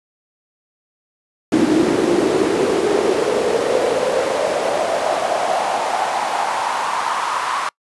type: noise with high-pass filter sweep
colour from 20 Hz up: brown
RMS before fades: -18 dBFS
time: 1.52-7.69 s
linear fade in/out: 2 ms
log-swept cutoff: 300 to 1100 Hz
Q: 4.3
effects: noise-tail reverb RT60 0.1 s tail -26 dB re dry + resampled to 24000 Hz